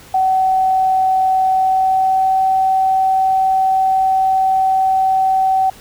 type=tone with pitch glide; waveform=sine; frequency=757 to 762.7 Hz; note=F#5 to G5; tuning=+39 to -48 cents; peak=-11 dBFS; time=0.14-5.7 s; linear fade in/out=5 ms; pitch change=+13 cents; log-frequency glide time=1.51-2.42 s; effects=pink hiss -41 dBFS RMS until 5.8 s